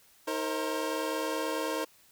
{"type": "tone cluster", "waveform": "25% pulse", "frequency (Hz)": [316.7, 462.7, 532], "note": ["D#4", "A#4", "C5"], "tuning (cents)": [31, -13, 29], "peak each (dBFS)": -31, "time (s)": [0.27, 1.85], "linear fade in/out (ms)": 10, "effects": ["white hiss -61 dBFS RMS until 2.11 s"]}